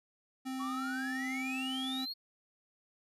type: tone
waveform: square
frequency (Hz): 261.6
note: C4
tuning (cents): 0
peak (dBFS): -37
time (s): 0.45-2.06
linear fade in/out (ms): 20
type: exponential sweep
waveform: triangle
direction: up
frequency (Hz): 1100 to 4386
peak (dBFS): -36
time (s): 0.59-2.14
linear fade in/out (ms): 20
effects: resampled to 32000 Hz